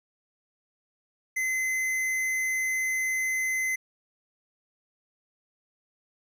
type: tone with hard clipping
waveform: sine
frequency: 2049 Hz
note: C7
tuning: 37 cents flat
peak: -27 dBFS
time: 1.36-3.76 s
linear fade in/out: 10 ms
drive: 13 dB
effects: none